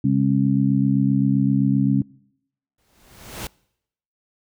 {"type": "harmonic tone", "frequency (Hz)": 67.7, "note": "C#2", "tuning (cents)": -40, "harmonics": [2, 3, 4], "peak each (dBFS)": [-20, -20, -20], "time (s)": [0.04, 2.02], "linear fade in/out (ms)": 5}
{"type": "noise with exponential growth", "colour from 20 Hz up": "pink", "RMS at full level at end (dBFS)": -29, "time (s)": [2.78, 3.47], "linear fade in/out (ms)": 2, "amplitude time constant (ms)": 150}
{"effects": ["noise-tail reverb RT60 0.8 s tail -25 dB re dry"]}